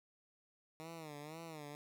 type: tone with vibrato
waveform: 10% pulse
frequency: 155.56 Hz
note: D#3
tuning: in tune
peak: -39 dBFS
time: 0.8-1.75 s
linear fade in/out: 0 ms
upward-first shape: sine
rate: 2 Hz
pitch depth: 120 cents each way
effects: none